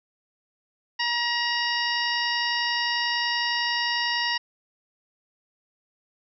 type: harmonic tone with a mistuned harmonic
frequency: 951 Hz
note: A#5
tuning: 34 cents sharp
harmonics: 1 / 2 / 3 / 4 / 5 / 6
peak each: -30 / -27 / -30 / -35 / -32 / -32 dBFS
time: 0.99-4.38 s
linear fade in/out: 10 ms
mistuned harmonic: 6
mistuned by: -76 cents
effects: none